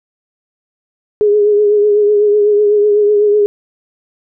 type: tone with vibrato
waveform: sine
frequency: 415.7 Hz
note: G#4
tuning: 2 cents sharp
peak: -7 dBFS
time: 1.21-3.46 s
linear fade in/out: 0 ms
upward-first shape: triangle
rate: 8 Hz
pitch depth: 40 cents each way
effects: none